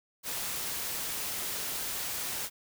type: noise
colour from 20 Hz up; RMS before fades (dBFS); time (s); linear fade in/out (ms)
white; -35; 0.23-2.5; 50
effects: none